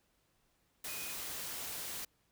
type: tone in noise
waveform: sine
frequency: 2488 Hz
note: D#7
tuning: 1 cent flat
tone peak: -48 dBFS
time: 0.88-1.14 s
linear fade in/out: 5 ms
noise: white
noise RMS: -42 dBFS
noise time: 0.84-2.05 s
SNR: -9 dB
effects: pink hiss -75 dBFS RMS until 2.31 s